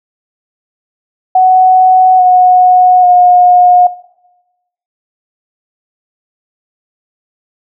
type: tone with pitch steps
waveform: sine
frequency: 744 / 731.2 / 718.7 Hz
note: F#5 / F#5 / F5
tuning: +9 / -21 / +49 cents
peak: -3 dBFS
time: 1.35-3.87 s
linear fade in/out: 5 ms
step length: 840 ms
effects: noise-tail reverb RT60 1.0 s tail -19 dB re dry